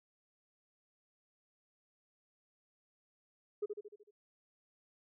sine tone with echo, 415.3 Hz, G#4, in tune, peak -31 dBFS, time 3.62-3.66 s, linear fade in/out 10 ms, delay 75 ms, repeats 6, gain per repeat -5 dB, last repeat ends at 4.11 s, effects tanh soft clip ceiling -30 dBFS

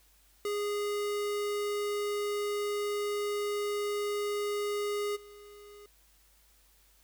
square tone with level steps, 412.1 Hz, G#4, 13 cents flat, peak -31 / -50 dBFS, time 0.45-5.86 s, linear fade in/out 2 ms, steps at 5.15 s, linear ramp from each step 20 ms, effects added 50 Hz sine -65 dBFS peak until 7.03 s + white hiss -65 dBFS RMS until 7.03 s

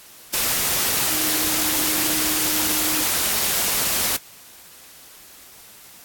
sine tone in noise, 309.2 Hz, D#4, 11 cents flat, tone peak -30 dBFS, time 1.1-3.04 s, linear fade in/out 10 ms, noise white, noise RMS -21 dBFS, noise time 0.33-4.17 s, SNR -12 dB, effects white hiss -45 dBFS RMS until 6.04 s + AAC 64 kbps

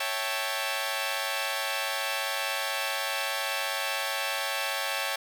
10% pulse chord, A dominant seventh, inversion first, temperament equal, 554.4 / 659.3 / 784 / 880 Hz, C#5 / E5 / G5 / A5, 0 / 0 / 0 / 0 cents, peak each -25 / -27 / -26 / -26 dBFS, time 0-5.16 s, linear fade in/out 5 ms, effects none

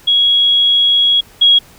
sine tone pair in turn, 3322 / 3307 Hz, G#7 / G#7, 0 / -8 cents, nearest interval unison, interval 8 cents, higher first, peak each -8 / -5 dBFS, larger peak second, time 0.07-1.21 / 1.41-1.59 s, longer first, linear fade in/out 10 ms, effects pink hiss -43 dBFS RMS until 1.78 s

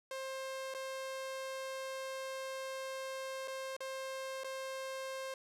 sawtooth tone with dropouts, 530 Hz, C5, 22 cents sharp, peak -36 dBFS, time 0.11-5.34 s, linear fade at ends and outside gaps 2 ms, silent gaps 0.74-0.747 / 3.476-3.48 / 3.766-3.805 / 4.436-4.444 s, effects low-pass 12000 Hz 12 dB/octave

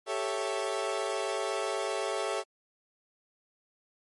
30% pulse chord, A dominant seventh, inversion third, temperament equal, 392 / 440 / 554.4 / 659.3 Hz, G4 / A4 / C#5 / E5, 0 / 0 / 0 / 0 cents, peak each -33 dBFS, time 0.06-2.44 s, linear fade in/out 50 ms, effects MP3 48 kbps

